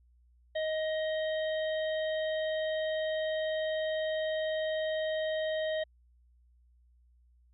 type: harmonic tone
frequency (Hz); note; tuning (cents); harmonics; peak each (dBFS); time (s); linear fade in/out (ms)
627; D#5; +13; 1 / 3 / 5 / 6; -30 / -40 / -44 / -46; 0.55-5.84; 10
effects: added 60 Hz sine -61 dBFS peak until 7.53 s